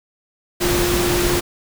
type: tone in noise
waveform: sine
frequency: 351.8 Hz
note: F4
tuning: 13 cents sharp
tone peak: -19 dBFS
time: 0.6-1.41 s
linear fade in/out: 20 ms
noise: pink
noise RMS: -20 dBFS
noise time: 0.6-1.41 s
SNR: -2 dB
effects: none